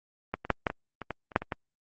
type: clicks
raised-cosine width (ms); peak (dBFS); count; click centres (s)
0.5; -15 / -22 / -6 / -9 / -17 / -21 / -16 / -30 / -6 / -20 / -15; 11; 0.34 / 0.45 / 0.503 / 0.668 / 0.701 / 1.017 / 1.107 / 1.318 / 1.361 / 1.42 / 1.522
effects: Opus 24 kbps